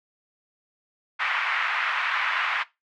white band-pass noise, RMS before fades -26 dBFS, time 1.19-2.64 s, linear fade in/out 20 ms, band 1000 to 2300 Hz, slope 24 dB/octave, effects noise-tail reverb RT60 0.2 s tail -18 dB re dry

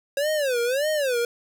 square tone with vibrato, 541 Hz, C#5, 42 cents flat, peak -22 dBFS, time 0.17-1.25 s, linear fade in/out 2 ms, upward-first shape sine, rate 1.7 Hz, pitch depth 240 cents each way, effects none

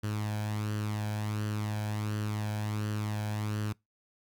sawtooth tone with flanger, 105.8 Hz, G#2, 33 cents sharp, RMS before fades -33 dBFS, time 0.03-3.73 s, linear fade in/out 10 ms, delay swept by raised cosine 0.66 to 1.27 ms, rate 1.4 Hz, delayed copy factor +0.55, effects noise-tail reverb RT60 0.2 s tail -25 dB re dry + Opus 48 kbps

